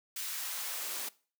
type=noise with high-pass filter sweep; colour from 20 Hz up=white; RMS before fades=-38 dBFS; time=0.16-1.09 s; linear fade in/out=5 ms; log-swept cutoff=1900 to 280 Hz; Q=0.81; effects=noise-tail reverb RT60 0.4 s tail -21 dB re dry